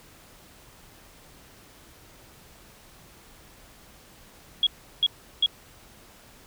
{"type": "tone bursts", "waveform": "sine", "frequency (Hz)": 3322, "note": "G#7", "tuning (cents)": 0, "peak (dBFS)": -17, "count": 3, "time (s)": [4.63, 5.461], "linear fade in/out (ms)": 2, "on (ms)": 37, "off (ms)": 360, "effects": ["pink hiss -52 dBFS RMS until 6.46 s"]}